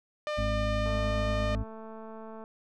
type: tone with pitch glide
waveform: sawtooth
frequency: 601 to 605.5 Hz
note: D5 to D#5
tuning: +40 to -47 cents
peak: -26 dBFS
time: 0.27-1.55 s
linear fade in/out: 0 ms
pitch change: +13 cents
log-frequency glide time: 0.4-1.3 s
type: harmonic tone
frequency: 53.1 Hz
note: G#1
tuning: 39 cents sharp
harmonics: 1 / 2 / 4 / 5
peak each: -30 / -33 / -37 / -41 dBFS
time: 0.37-1.64 s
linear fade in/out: 20 ms
type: click train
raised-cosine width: 1 ms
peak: -32 dBFS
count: 350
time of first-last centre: 0.86-2.439 s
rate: 221 Hz
effects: low-pass 4000 Hz 12 dB/octave